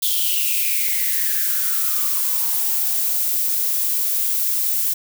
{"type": "noise with high-pass filter sweep", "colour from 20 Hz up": "violet", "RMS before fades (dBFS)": -20, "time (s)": [0.02, 4.94], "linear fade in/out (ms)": 10, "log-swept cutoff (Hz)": [3400, 250], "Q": 7.9, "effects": []}